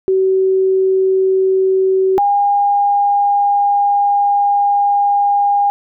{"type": "tone pair in turn", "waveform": "sine", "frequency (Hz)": [379.7, 810.6], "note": ["F#4", "G#5"], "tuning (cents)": [45, -42], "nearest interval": "octave + minor second", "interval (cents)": 1313, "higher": "second", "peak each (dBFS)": -10, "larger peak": "neither", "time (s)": [[0.08, 2.18], [2.18, 5.7]], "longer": "second", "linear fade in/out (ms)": 0, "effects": []}